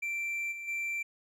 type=tone with level steps; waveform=triangle; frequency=2349 Hz; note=D7; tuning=in tune; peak=-30 / -37 / -30 dBFS; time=0.02-1.03 s; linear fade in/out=10 ms; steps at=0.51 / 0.67 s; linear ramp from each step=20 ms; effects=none